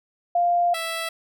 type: tone pair in turn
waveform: sine / 10% pulse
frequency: 698.5 / 659.3 Hz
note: F5 / E5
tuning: 0 / 0 cents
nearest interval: minor second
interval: 100 cents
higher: first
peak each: -17 / -18 dBFS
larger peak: first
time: 0.35-0.74 / 0.74-1.09 s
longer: first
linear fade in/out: 5 ms
effects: none